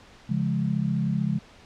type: chord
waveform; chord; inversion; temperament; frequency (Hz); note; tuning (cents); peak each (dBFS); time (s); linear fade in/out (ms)
sine; Db major; none; equal with one note detuned; 138.59 / 172.11 / 207.7; Db3 / F3 / Ab3; 0 / -25 / 0; -27; 0.29-1.39; 10
effects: pink hiss -51 dBFS RMS until 1.65 s + low-pass 5000 Hz 12 dB/octave